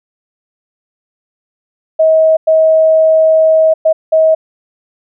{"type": "tone bursts at uneven times", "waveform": "sine", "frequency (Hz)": 637, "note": "D#5", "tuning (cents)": 41, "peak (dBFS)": -5, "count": 4, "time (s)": [[1.99, 2.37], [2.47, 3.74], [3.85, 3.93], [4.12, 4.35]], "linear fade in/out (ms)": 10, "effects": []}